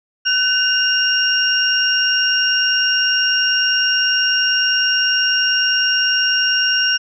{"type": "tone cluster", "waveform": "sine", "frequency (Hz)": [1512, 2821, 5570], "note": ["F#6", "F7", "F8"], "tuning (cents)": [37, 17, -5], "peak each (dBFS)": -18, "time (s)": [0.25, 6.98], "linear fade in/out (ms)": 20, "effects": []}